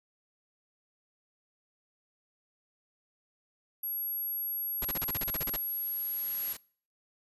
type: tone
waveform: sine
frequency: 11490 Hz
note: F9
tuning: 48 cents sharp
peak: -32 dBFS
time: 3.83-6.53 s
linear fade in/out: 5 ms
type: noise with exponential growth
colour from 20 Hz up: white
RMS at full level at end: -42 dBFS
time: 4.45-6.57 s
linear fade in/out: 5 ms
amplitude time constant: 460 ms
type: noise bursts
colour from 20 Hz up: pink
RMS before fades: -36 dBFS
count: 12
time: 4.82-5.563 s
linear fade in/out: 2 ms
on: 28 ms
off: 37 ms
effects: noise-tail reverb RT60 0.5 s tail -26 dB re dry + resampled to 32000 Hz